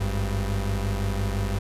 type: tone pair together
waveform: 35% pulse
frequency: 51.91 / 98 Hz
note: G#1 / G2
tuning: 0 / 0 cents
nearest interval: major seventh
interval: 1100 cents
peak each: -25 dBFS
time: 0-1.59 s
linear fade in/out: 10 ms
effects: resampled to 32000 Hz